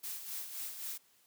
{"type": "noise with tremolo", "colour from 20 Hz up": "blue", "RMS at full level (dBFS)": -40, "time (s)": [0.03, 0.98], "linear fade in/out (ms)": 10, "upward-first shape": "sine", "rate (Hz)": 3.8, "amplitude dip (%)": 55, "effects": ["white hiss -68 dBFS RMS until 1.26 s", "high-pass 100 Hz 12 dB/octave"]}